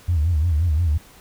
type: tone with vibrato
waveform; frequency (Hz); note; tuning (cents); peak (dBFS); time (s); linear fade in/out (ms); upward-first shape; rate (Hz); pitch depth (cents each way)
sine; 81; E2; -30; -15; 0.08-0.98; 10; sine; 5.7; 160
effects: tanh soft clip ceiling -11 dBFS + pink hiss -48 dBFS RMS until 1.2 s